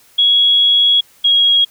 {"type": "tone pair in turn", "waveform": "sine", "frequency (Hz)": [3334, 3296], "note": ["G#7", "G#7"], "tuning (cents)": [6, -14], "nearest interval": "unison", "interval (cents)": 20, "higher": "first", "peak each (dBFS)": -8, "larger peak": "neither", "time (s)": [[0.18, 1.01], [1.24, 1.65]], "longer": "first", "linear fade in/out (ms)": 10, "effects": ["white hiss -49 dBFS RMS until 1.7 s"]}